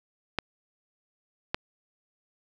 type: clicks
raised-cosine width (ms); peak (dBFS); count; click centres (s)
0.3; -10; 2; 0.387 / 1.545
effects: none